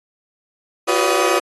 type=tone cluster; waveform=30% pulse; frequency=349.1 / 380.7 / 494.9 / 571 / 1254 Hz; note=F4 / F#4 / B4 / D5 / D#6; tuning=-1 / +49 / +4 / -49 / +13 cents; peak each=-19 dBFS; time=0.87-1.4 s; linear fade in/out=20 ms; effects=AAC 32 kbps